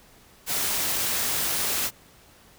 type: noise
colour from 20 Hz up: white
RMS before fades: -26 dBFS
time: 0.46-1.91 s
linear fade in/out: 50 ms
effects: pink hiss -54 dBFS RMS until 2.58 s